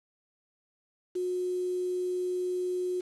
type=tone with quantisation; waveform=sine; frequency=363 Hz; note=F#4; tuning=33 cents flat; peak=-28 dBFS; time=1.15-3.01 s; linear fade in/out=10 ms; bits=8; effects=low-pass 9000 Hz 12 dB/octave